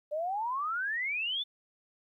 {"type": "exponential sweep", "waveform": "sine", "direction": "up", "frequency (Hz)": [581, 3583], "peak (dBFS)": -30, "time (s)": [0.11, 1.44], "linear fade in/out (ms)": 20, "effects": ["12-bit"]}